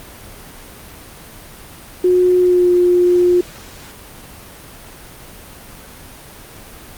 sine tone with pitch glide, 362.2 to 355.6 Hz, F#4 to F4, -37 to +31 cents, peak -9 dBFS, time 2.04-3.41 s, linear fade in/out 5 ms, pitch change -32 cents, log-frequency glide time 2.38-2.7 s, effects pink hiss -37 dBFS RMS until 6.97 s + Opus 32 kbps

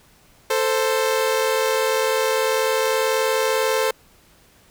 sawtooth tone pair together, 442.8 / 523 Hz, A4 / C5, +11 / -1 cents, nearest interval minor third, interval 288 cents, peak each -17 dBFS, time 0.5-3.91 s, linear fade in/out 5 ms, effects pink hiss -54 dBFS RMS until 4.7 s

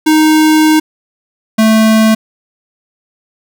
square tone pair in turn, 311.1 / 220 Hz, D#4 / A3, 0 / 0 cents, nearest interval tritone, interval 600 cents, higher first, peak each -6 dBFS, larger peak neither, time 0.06-0.8 / 1.58-2.15 s, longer first, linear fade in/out 10 ms, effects none

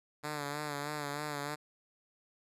5% pulse tone with vibrato, 146.83 Hz, D3, in tune, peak -25 dBFS, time 0.23-1.56 s, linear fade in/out 20 ms, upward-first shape sine, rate 3.2 Hz, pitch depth 50 cents each way, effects resampled to 32000 Hz

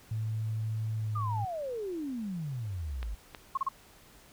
sine tone with pitch glide, 110 to 106.93 Hz, A2 to A2, 0 to -49 cents, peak -30 dBFS, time 0.11-1.45 s, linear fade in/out 5 ms, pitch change -49 cents, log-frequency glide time 0.97-1.14 s
sine exponential sweep, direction down, 1244.5 to 48.72 Hz, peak -33 dBFS, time 1.15-3.15 s, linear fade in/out 10 ms
clicks, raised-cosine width 0.3 ms, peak -25 dBFS, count 2, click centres 3.029 / 3.348 s
sine tone bursts, 1082 Hz, C#6, 42 cents flat, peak -26 dBFS, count 3, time 3.55-3.688 s, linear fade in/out 5 ms, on 24 ms, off 33 ms
effects pink hiss -57 dBFS RMS until 4.32 s

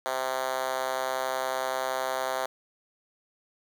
5% pulse tone with high-pass filter, 130.7 Hz, C3, 1 cent flat, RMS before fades -30 dBFS, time 0.06-2.46 s, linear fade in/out 0 ms, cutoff 590 Hz, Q 2.1, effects 9-bit

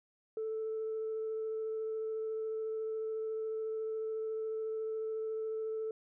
sine tone with vibrato, 440 Hz, A4, in tune, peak -33 dBFS, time 0.37-5.91 s, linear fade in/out 2 ms, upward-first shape triangle, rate 14 Hz, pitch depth 10 cents each way, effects tanh soft clip ceiling -31 dBFS

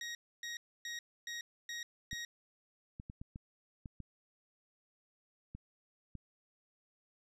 20% pulse tone bursts, 1885 Hz, A#6, 19 cents sharp, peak -35 dBFS, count 6, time 0.01-2.25 s, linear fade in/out 2 ms, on 140 ms, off 280 ms
clicks, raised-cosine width 5 ms, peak -33 dBFS, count 9, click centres 2.13 / 2.999 / 3.099 / 3.215 / 3.359 / 3.858 / 4.003 / 5.55 / 6.153 s
effects low-pass 9000 Hz 12 dB/octave

